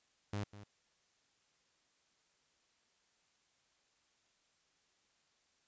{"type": "tone with echo", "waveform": "sawtooth", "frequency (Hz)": 102.6, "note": "G#2", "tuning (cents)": -21, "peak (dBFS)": -33, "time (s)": [0.33, 0.44], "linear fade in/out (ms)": 5, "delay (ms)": 200, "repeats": 1, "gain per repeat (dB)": -14, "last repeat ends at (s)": 0.64, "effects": ["white hiss -75 dBFS RMS until 5.67 s", "resampled to 16000 Hz"]}